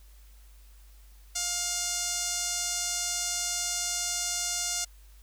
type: tone with band-pass filter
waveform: sawtooth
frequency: 706 Hz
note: F5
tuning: 19 cents sharp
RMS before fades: -31 dBFS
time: 1.35-4.85 s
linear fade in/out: 10 ms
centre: 6800 Hz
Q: 2.5
effects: added 50 Hz sine -50 dBFS peak until 5.22 s + white hiss -62 dBFS RMS until 5.22 s